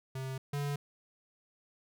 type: tone pair in turn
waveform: square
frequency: 132.2 / 143.43 Hz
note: C3 / D3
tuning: +18 / -41 cents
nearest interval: minor second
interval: 141 cents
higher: second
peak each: -37 / -33 dBFS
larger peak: second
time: 0.15-0.38 / 0.53-0.76 s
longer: neither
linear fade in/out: 5 ms
effects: none